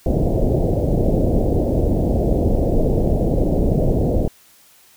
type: low-pass noise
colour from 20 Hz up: pink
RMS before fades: -17 dBFS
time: 0.06-4.28 s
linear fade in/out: 2 ms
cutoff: 660 Hz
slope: 48 dB/octave
effects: white hiss -51 dBFS RMS until 4.96 s